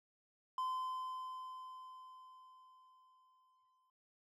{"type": "tone with exponential decay", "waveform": "triangle", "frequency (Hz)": 1028, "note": "C6", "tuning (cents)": -31, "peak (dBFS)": -33, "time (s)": [0.58, 3.9], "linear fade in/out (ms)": 2, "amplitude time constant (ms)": 720, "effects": []}